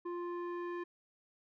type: tone with low-pass filter sweep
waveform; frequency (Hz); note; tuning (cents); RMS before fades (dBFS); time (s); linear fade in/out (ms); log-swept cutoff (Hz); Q
square; 349.2; F4; 0; -40; 0.05-0.84; 10; 1000 to 1700; 1.5
effects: none